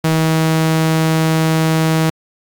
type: tone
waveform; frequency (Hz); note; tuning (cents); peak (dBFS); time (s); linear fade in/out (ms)
sawtooth; 160; D#3; +49; -8; 0.04-2.1; 5
effects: Opus 48 kbps